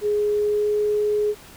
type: tone with pitch glide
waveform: sine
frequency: 416.8 to 419.2 Hz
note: G#4 to G#4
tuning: +6 to +16 cents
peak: -18 dBFS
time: 0.01-1.35 s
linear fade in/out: 50 ms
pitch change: +10 cents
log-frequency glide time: 0.37-0.77 s
effects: pink hiss -45 dBFS RMS until 1.56 s